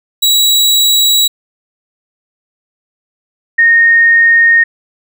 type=tone pair in turn; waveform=sawtooth / sine; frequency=3892 / 1848.5 Hz; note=B7 / A#6; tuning=-26 / -15 cents; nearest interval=octave + minor second; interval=1289 cents; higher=first; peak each=-4 dBFS; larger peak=neither; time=0.22-1.28 / 3.58-4.64 s; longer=neither; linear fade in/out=10 ms; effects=none